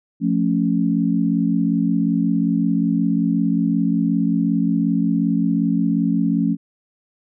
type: chord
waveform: sine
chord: F augmented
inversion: none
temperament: equal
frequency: 174.61 / 220 / 277.2 Hz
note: F3 / A3 / C#4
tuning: 0 / 0 / 0 cents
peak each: -20 dBFS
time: 0.2-6.57 s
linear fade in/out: 50 ms
effects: none